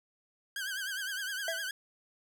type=tone with vibrato; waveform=sawtooth; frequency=1568 Hz; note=G6; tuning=in tune; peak=-31 dBFS; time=0.56-1.71 s; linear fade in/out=2 ms; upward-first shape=triangle; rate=9.8 Hz; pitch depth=120 cents each way
type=tone with exponential decay; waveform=square; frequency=659.3 Hz; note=E5; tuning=in tune; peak=-31 dBFS; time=1.48-1.69 s; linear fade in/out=2 ms; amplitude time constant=44 ms
effects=none